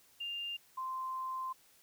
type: tone pair in turn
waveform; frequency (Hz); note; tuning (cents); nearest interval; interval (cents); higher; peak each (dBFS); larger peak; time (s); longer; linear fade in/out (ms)
sine; 2800 / 1041.3; F7 / C6; +4 / -9; octave + perfect fourth; 1713; first; -37 / -36; second; 0.2-0.57 / 0.77-1.53; second; 10
effects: white hiss -65 dBFS RMS until 1.82 s